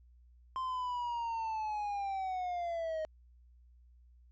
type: linear sweep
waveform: triangle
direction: down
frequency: 1046.5 to 622.3 Hz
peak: -32 dBFS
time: 0.56-3.05 s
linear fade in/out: 0 ms
effects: added 60 Hz sine -58 dBFS peak until 4.31 s + resampled to 16000 Hz